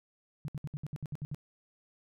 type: tone bursts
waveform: sine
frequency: 146.8 Hz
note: D3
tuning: in tune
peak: -34 dBFS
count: 10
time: 0.45-1.346 s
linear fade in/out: 0 ms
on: 32 ms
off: 64 ms
effects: none